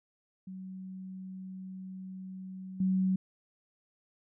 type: tone with level steps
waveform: sine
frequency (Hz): 187.9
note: F#3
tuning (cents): +27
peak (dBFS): -40 / -25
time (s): 0.47-3.16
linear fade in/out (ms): 5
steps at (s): 2.8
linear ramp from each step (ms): 5
effects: none